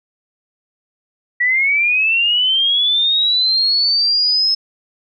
sine linear sweep, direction up, 1928 to 5210 Hz, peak -12 dBFS, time 1.4-4.55 s, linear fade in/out 10 ms, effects none

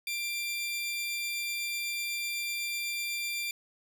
sawtooth tone pair together, 2370 / 3551 Hz, D7 / A7, +15 / +15 cents, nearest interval perfect fifth, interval 700 cents, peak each -29 / -37 dBFS, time 0.07-3.51 s, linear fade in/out 2 ms, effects none

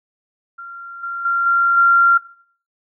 sine tone with level steps, 1381 Hz, F6, 20 cents flat, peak -30 / -22 / -14 / -11 / -8 dBFS, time 0.58-2.18 s, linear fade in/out 10 ms, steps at 1.03 / 1.25 / 1.46 / 1.77 s, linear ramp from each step 5 ms, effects noise-tail reverb RT60 0.5 s tail -19 dB re dry

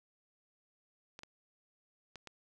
clicks, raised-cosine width 0.2 ms, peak -30 dBFS, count 4, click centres 1.191 / 1.234 / 2.157 / 2.273 s, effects none

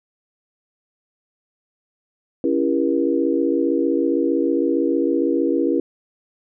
sine chord, C# diminished seventh, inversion none, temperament just, 277.2 / 332.6 / 399.1 / 479 Hz, C#4 / E4 / G4 / Bb4, 0 / +16 / +31 / +47 cents, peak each -21 / -20 / -25 / -23 dBFS, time 2.44-5.8 s, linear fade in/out 2 ms, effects none

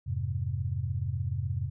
sine chord, F minor, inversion none, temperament equal, 87.31 / 103.83 / 130.81 Hz, F2 / Ab2 / C3, 0 / 0 / 0 cents, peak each -33 dBFS, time 0.06-1.7 s, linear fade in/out 20 ms, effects none

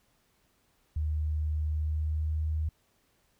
sine tone with pitch glide, 76.6 to 77.94 Hz, D#2 to D#2, -27 to +4 cents, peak -27 dBFS, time 0.96-2.69 s, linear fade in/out 5 ms, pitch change +31 cents, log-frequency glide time 1.68-2.51 s, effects pink hiss -70 dBFS RMS until 3.39 s

